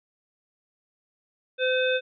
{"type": "harmonic tone", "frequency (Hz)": 512, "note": "C5", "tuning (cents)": -38, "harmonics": [1, 3, 5, 7], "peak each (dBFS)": [-23, -28, -30, -31], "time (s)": [1.58, 2.01], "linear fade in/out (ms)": 50, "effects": []}